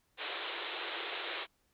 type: band-pass noise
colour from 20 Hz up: white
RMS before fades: -40 dBFS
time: 0.17-1.47 s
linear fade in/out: 50 ms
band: 320 to 3900 Hz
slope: 96 dB/octave
effects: pink hiss -75 dBFS RMS until 1.73 s